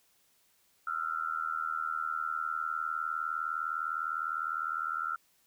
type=tone with amplitude modulation; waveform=sine; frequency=1356 Hz; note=E6; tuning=49 cents sharp; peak=-27 dBFS; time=0.87-5.16 s; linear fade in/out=5 ms; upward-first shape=sine; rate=79.8 Hz; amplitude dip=100%; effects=white hiss -69 dBFS RMS until 5.46 s